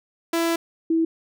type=tone pair in turn; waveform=sawtooth / sine; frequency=333.7 / 326.6 Hz; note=E4 / E4; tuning=+21 / -16 cents; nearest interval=unison; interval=37 cents; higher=first; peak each=-16 / -17 dBFS; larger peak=first; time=0.33-0.56 / 0.9-1.05 s; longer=first; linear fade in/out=5 ms; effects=none